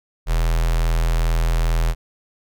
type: tone with notch filter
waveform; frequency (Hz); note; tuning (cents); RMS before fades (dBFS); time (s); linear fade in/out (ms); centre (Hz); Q
square; 41.2; E1; 0; -18; 0.26-1.95; 50; 260; 0.86
effects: none